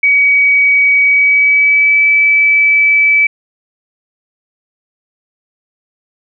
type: tone with pitch glide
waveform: sine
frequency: 2265 to 2303 Hz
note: C#7 to D7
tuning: +37 to -34 cents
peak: -6 dBFS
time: 0.03-3.27 s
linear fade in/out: 5 ms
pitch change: +29 cents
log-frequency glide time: 1.04-2.02 s
effects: none

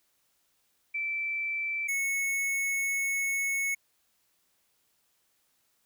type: tone pair in turn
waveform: sine / square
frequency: 2329 / 2202 Hz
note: D7 / C#7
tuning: -15 / -12 cents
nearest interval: minor second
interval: 97 cents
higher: first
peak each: -29 / -28 dBFS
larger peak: second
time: 0.94-1.88 / 1.88-3.75 s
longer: second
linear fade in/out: 10 ms
effects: white hiss -72 dBFS RMS until 5.85 s

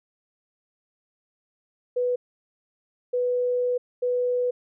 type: tone bursts at uneven times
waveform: sine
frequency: 493.9 Hz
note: B4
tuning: in tune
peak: -21 dBFS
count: 3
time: 1.96-2.16 / 3.13-3.78 / 4.02-4.51 s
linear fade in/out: 10 ms
effects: none

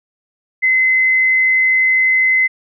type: tone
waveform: sine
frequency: 2048 Hz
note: C7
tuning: 38 cents flat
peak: -10 dBFS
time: 0.62-2.48 s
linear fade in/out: 20 ms
effects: none

